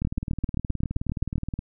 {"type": "two click trains", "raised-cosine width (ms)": 5, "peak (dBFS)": [-12, -17], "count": [11, 31], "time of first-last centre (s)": [[0.05, 1.357], [0.02, 1.591]], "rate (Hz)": [7.65, 19.1], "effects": []}